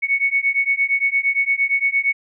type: beating tone pair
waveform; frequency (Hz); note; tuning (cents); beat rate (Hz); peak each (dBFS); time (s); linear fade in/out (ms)
sine; 2214 / 2222.7; C#7 / C#7; -3 / +4; 8.7; -19; 0.02-2.13; 20
effects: none